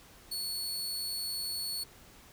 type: tone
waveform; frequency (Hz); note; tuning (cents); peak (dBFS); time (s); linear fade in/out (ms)
sawtooth; 4409; C#8; -10; -31; 0.31-1.84; 10
effects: pink hiss -56 dBFS RMS until 2.32 s